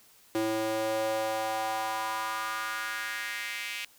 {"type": "tone with high-pass filter sweep", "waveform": "square", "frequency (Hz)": 110, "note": "A2", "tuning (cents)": 0, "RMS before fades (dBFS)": -32, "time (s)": [0.35, 3.85], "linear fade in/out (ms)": 0, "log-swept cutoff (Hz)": [370, 2500], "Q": 3.1, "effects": ["white hiss -59 dBFS RMS until 3.98 s"]}